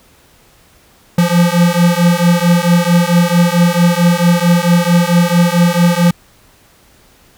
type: beating tone pair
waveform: square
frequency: 171.3 / 175.8 Hz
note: F3 / F3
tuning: -33 / +12 cents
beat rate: 4.5 Hz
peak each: -12 dBFS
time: 1.18-6.11 s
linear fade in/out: 5 ms
effects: pink hiss -48 dBFS RMS until 7.37 s